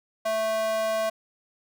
square tone with high-pass filter, 220 Hz, A3, in tune, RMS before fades -26 dBFS, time 0.25-1.1 s, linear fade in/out 10 ms, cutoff 710 Hz, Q 3.5, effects none

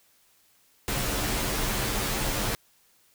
pink noise with comb filter, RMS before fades -28 dBFS, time 0.88-2.55 s, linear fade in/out 0 ms, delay 12 ms, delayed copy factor -0.75, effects white hiss -63 dBFS RMS until 3.14 s

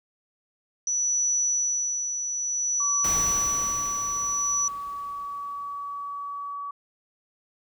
sine tone with tremolo, 5920 Hz, F#8, in tune, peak -21 dBFS, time 0.87-4.68 s, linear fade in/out 2 ms, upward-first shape sine, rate 0.56 Hz, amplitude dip 50%
sine tone, 1138 Hz, C#6, 45 cents sharp, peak -31 dBFS, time 2.8-6.71 s, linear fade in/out 5 ms
pink noise with exponential decay, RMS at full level -32 dBFS, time 3.04-6.54 s, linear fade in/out 5 ms, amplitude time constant 760 ms
effects none

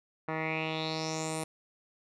10% pulse tone with low-pass filter sweep, 158.7 Hz, D#3, 35 cents sharp, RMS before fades -34 dBFS, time 0.28-1.44 s, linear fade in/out 5 ms, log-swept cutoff 1600 to 10000 Hz, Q 5.3, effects none

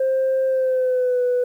sine tone with pitch glide, 527 to 494.6 Hz, C5 to B4, +12 to +3 cents, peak -15 dBFS, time 0-1.44 s, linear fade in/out 5 ms, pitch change -109 cents, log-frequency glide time 0.47-1.22 s, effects tanh soft clip ceiling -14 dBFS + 9-bit

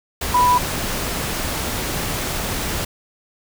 sine tone in noise, 987.8 Hz, B5, in tune, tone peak -12 dBFS, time 0.34-0.58 s, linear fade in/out 5 ms, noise pink, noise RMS -24 dBFS, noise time 0.21-2.85 s, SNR +9 dB, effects none

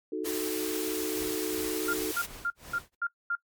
sine chord, D# diminished, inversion none, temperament equal, 311.1 / 370 / 440 Hz, D#4 / F#4 / A4, 0 / 0 / 0 cents, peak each -34 dBFS, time 0.12-2.12 s, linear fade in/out 5 ms
white band-stop noise, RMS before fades -36 dBFS, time 0.24-2.27 s, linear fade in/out 20 ms, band 110 to 210 Hz, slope 96 dB/octave
pink noise with tremolo, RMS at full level -44 dBFS, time 1.15-2.95 s, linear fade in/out 10 ms, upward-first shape sine, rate 2.7 Hz, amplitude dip 100%
sine tone bursts, 1396.9 Hz, F6, in tune, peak -26 dBFS, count 6, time 1.88-3.354 s, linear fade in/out 5 ms, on 54 ms, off 230 ms
effects noise-tail reverb RT60 0.1 s tail -21 dB re dry + MP3 96 kbps

